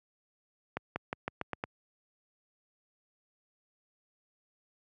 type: accelerating click train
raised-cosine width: 0.5 ms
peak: -18 dBFS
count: 7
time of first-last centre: 0.77-1.639 s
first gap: 190 ms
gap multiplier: 0.89
effects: high-pass 80 Hz 12 dB/octave